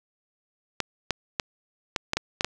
clicks, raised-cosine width 0.2 ms, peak -7 dBFS, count 8, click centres 0.803 / 1.107 / 1.398 / 1.962 / 2.134 / 2.17 / 2.409 / 2.446 s, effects none

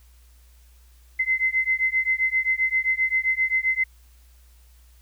sine beating tone pair, 2055 / 2062.6 Hz, C7 / C7, -32 / -25 cents, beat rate 7.6 Hz, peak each -23 dBFS, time 1.19-3.84 s, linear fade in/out 10 ms, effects added 60 Hz sine -50 dBFS peak until 5.01 s + white hiss -61 dBFS RMS until 5.01 s

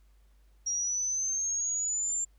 sine exponential sweep, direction up, 5670 to 7340 Hz, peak -28 dBFS, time 0.66-2.25 s, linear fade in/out 10 ms, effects added 50 Hz sine -58 dBFS peak until 2.38 s + pink hiss -73 dBFS RMS until 2.38 s

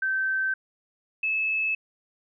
sine tone pair in turn, 1548 / 2603 Hz, G6 / E7, -22 / -22 cents, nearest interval major sixth, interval 900 cents, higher second, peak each -23 dBFS, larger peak neither, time 0.02-0.54 / 1.23-1.75 s, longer neither, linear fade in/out 5 ms, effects none

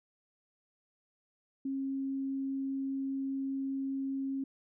sine tone, 270.5 Hz, C#4, 42 cents flat, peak -32 dBFS, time 1.65-4.44 s, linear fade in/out 5 ms, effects none

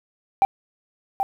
sine tone with echo, 783 Hz, G5, 2 cents flat, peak -10 dBFS, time 0.42-0.45 s, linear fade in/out 0 ms, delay 780 ms, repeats 1, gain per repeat -8 dB, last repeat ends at 1.23 s, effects tanh soft clip ceiling -11 dBFS + 8-bit

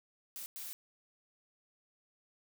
blue noise bursts at uneven times, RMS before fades -44 dBFS, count 2, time 0.36-0.46 / 0.56-0.73 s, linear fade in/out 0 ms, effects none

